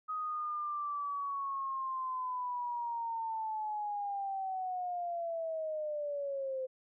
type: linear sweep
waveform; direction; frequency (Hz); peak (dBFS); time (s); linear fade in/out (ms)
sine; down; 1259 to 515; -34; 0.08-6.67; 20
effects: none